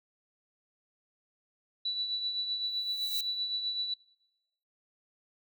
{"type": "tone with tremolo", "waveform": "sine", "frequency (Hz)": 3951, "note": "B7", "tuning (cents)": 0, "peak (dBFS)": -28, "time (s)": [1.85, 3.94], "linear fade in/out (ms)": 5, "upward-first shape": "triangle", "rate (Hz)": 7.8, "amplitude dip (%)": 55}
{"type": "noise with exponential growth", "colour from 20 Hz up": "violet", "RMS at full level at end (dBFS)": -34, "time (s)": [2.61, 3.21], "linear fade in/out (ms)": 5, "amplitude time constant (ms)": 130}
{"effects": ["noise-tail reverb RT60 0.9 s tail -23 dB re dry"]}